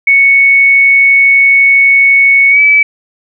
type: tone with pitch glide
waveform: sine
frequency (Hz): 2217 to 2297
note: C#7 to D7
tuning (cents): 0 to -39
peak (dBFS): -3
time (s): 0.07-2.83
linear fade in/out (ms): 5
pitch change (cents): +61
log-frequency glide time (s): 2.5-2.6
effects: none